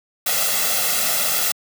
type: noise with comb filter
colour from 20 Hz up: white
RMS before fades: -20 dBFS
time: 0.26-1.52 s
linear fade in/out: 5 ms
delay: 1.5 ms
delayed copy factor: +0.75
effects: high-pass 200 Hz 12 dB/octave